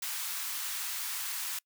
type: high-pass noise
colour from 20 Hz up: white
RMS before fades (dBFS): -36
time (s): 0.02-1.59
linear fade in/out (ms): 5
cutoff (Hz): 940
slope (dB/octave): 24
effects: noise-tail reverb RT60 0.1 s tail -26 dB re dry